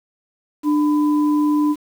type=tone pair together; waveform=sine; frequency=297.9 / 1002.9 Hz; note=D4 / B5; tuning=+25 / +26 cents; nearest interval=octave + major sixth; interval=2101 cents; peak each=-14 / -26 dBFS; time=0.63-1.76 s; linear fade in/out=50 ms; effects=7-bit